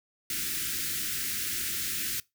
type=band-stop noise; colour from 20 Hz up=white; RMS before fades=-32 dBFS; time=0.3-2.2 s; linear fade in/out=2 ms; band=380 to 1400 Hz; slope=48 dB/octave; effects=noise-tail reverb RT60 0.2 s tail -22 dB re dry